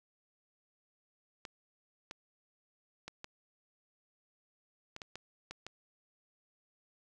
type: clicks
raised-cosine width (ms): 0.2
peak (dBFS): -26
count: 9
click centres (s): 1.452 / 2.111 / 3.08 / 3.244 / 4.964 / 5.018 / 5.156 / 5.51 / 5.666
effects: none